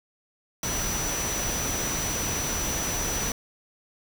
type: tone in noise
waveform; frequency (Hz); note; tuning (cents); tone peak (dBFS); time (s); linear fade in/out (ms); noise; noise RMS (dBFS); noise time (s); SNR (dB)
sine; 5920; F#8; 0; -30; 0.63-3.32; 2; pink; -30; 0.63-3.32; -3
effects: none